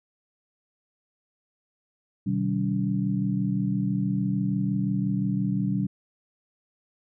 sine tone cluster, 126.2 / 152.2 / 191.7 / 285.2 Hz, B2 / D#3 / G3 / C#4, +38 / -38 / -38 / +49 cents, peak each -29 / -32 / -25 / -32 dBFS, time 2.26-5.87 s, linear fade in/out 10 ms, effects none

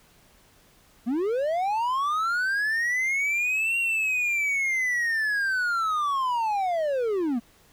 triangle linear two-way sweep, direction up then down, 219.5 to 2766 to 219.5 Hz, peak -21 dBFS, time 1.06-7.4 s, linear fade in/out 20 ms, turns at 3.78 s, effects pink hiss -58 dBFS RMS until 7.72 s

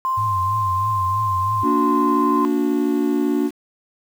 sine tone with pitch glide, 1046.5 to 1039.3 Hz, C6 to C6, 0 to -12 cents, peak -18 dBFS, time 0.05-2.45 s, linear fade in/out 0 ms, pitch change -12 cents, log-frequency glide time 1.56-1.88 s
sine tone with vibrato, 99.6 Hz, G2, 28 cents sharp, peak -24 dBFS, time 0.17-1.64 s, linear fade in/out 10 ms, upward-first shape triangle, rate 3.1 Hz, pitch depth 180 cents each way
triangle chord, Bb augmented, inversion none, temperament just, 233.1 / 291.4 / 364.2 Hz, Bb3 / D4 / F#4, 0 / -13 / -27 cents, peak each -21 / -17 / -21 dBFS, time 1.62-3.51 s, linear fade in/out 50 ms
effects 7-bit

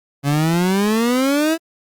30% pulse exponential sweep, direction up, 138.59 to 333 Hz, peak -12 dBFS, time 0.23-1.58 s, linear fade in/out 50 ms, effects Opus 48 kbps

